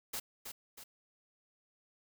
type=noise with echo; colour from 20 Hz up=white; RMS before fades=-39 dBFS; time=0.13-0.2 s; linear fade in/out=10 ms; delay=320 ms; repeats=2; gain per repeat=-6 dB; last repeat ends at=0.84 s; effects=none